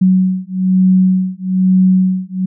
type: beating tone pair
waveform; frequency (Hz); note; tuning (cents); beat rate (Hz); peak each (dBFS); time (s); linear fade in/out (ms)
sine; 185.7 / 186.8; F#3 / F#3; +7 / +17; 1.1; -12; 0.01-2.46; 10
effects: none